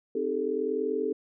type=chord; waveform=sine; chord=A half-diminished seventh; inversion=first; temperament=equal with one note detuned; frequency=261.6 / 311.1 / 399.5 / 440 Hz; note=C4 / Eb4 / G4 / A4; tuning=0 / 0 / +33 / 0 cents; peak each=-35 / -35 / -31 / -29 dBFS; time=0.15-1.13 s; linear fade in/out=5 ms; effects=none